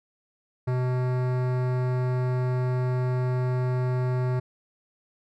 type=tone with hard clipping; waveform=sine; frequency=126.3 Hz; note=B2; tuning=39 cents sharp; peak=-25 dBFS; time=0.67-4.4 s; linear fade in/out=10 ms; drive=18 dB; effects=none